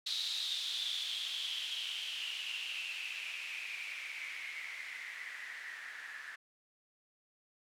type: noise with low-pass filter sweep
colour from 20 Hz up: violet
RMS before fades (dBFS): -41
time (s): 0.06-6.36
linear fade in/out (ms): 10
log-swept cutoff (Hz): 3900 to 1700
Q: 7.7
effects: none